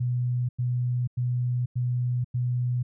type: tone bursts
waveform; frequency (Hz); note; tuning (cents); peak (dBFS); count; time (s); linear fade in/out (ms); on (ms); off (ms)
sine; 123.47; B2; 0; -23; 5; 0-2.83; 10; 490; 95
effects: none